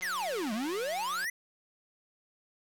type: click train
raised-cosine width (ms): 0.2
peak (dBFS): -29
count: 227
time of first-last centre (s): 0.01-1.245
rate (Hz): 183
type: exponential two-way sweep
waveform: square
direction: down then up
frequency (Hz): 2172 to 204.1 to 2046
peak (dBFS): -32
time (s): 0.02-1.3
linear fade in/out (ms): 5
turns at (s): 0.53
effects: none